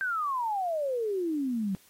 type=exponential sweep; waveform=sine; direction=down; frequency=1585 to 185 Hz; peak=-27 dBFS; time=0.01-1.75 s; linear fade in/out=0 ms; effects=white hiss -60 dBFS RMS until 1.89 s + AAC 48 kbps